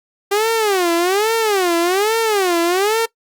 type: tone with vibrato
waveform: sawtooth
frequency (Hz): 392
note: G4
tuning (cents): 0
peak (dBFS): -10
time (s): 0.31-3.06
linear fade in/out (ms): 10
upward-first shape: sine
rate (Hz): 1.2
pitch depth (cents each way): 260
effects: noise-tail reverb RT60 0.1 s tail -20 dB re dry + Opus 48 kbps